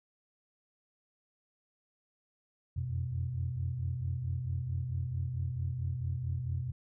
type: tone cluster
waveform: sine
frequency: 85.7 / 90.2 / 125.8 Hz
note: F2 / F#2 / B2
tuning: -32 / -44 / +32 cents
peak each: -37 / -37 / -34 dBFS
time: 2.76-6.72 s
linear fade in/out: 10 ms
effects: tanh soft clip ceiling -23 dBFS